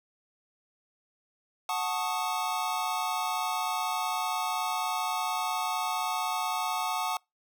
square chord, D# half-diminished seventh, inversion first, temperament equal with one note detuned, 736.6 / 880 / 1108.7 / 1244.5 Hz, F#5 / A5 / C#6 / D#6, -8 / 0 / 0 / 0 cents, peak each -34 / -34 / -36 / -36 dBFS, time 1.69-7.17 s, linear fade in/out 2 ms, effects noise-tail reverb RT60 0.2 s tail -26 dB re dry

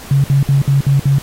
sine tone bursts, 138.59 Hz, C#3, in tune, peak -8 dBFS, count 6, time 0.11-1.185 s, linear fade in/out 2 ms, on 130 ms, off 59 ms, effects pink hiss -34 dBFS RMS until 1.22 s + AAC 48 kbps

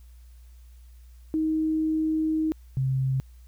sine tone pair in turn, 314.7 / 132.32 Hz, D#4 / C3, +20 / +20 cents, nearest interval octave + minor third, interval 1500 cents, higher first, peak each -22 / -22 dBFS, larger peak neither, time 1.34-2.52 / 2.77-3.2 s, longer first, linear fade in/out 0 ms, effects added 60 Hz sine -46 dBFS peak until 3.47 s + white hiss -65 dBFS RMS until 3.47 s

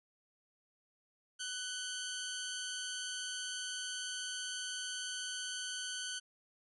15% pulse tone pair together, 1492 / 3159 Hz, F#6 / G7, +14 / +13 cents, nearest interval octave + minor second, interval 1299 cents, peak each -34 / -35 dBFS, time 1.39-6.2 s, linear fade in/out 20 ms, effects resampled to 24000 Hz

